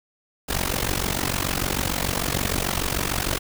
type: noise with amplitude modulation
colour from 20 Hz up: pink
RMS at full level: -21 dBFS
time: 0.48-3.39 s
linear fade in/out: 20 ms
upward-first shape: sine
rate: 46.7 Hz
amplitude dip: 90%
effects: none